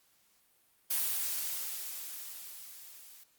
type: noise with level ramp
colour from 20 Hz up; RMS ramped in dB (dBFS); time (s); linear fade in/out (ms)
blue; -30 to -54; 0.9-3.24; 10
effects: white hiss -69 dBFS RMS until 3.38 s + Opus 48 kbps